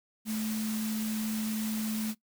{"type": "tone in noise", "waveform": "sine", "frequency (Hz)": 217.7, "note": "A3", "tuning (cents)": -18, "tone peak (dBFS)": -30, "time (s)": [0.25, 2.15], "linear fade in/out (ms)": 50, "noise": "white", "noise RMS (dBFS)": -40, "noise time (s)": [0.25, 2.15], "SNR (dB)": 7, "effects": ["noise-tail reverb RT60 0.1 s tail -19 dB re dry"]}